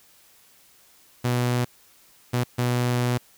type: tone bursts at uneven times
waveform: sawtooth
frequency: 122.7 Hz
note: B2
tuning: 11 cents flat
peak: -17 dBFS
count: 3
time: 1.24-1.65 / 2.33-2.44 / 2.58-3.18 s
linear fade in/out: 10 ms
effects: white hiss -56 dBFS RMS until 3.37 s

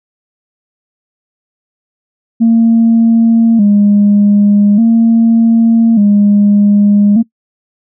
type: tone with vibrato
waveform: sine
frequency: 216.3 Hz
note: A3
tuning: 29 cents flat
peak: -3 dBFS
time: 2.4-7.23 s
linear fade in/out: 20 ms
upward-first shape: square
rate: 0.42 Hz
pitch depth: 95 cents each way
effects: noise-tail reverb RT60 0.1 s tail -22 dB re dry + tanh soft clip ceiling -1 dBFS

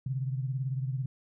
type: beating tone pair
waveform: sine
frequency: 129.8 / 147.8 Hz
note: C3 / D3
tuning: -13 / +11 cents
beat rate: 18 Hz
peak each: -30 / -37 dBFS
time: 0.06-1.06 s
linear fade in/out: 5 ms
effects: none

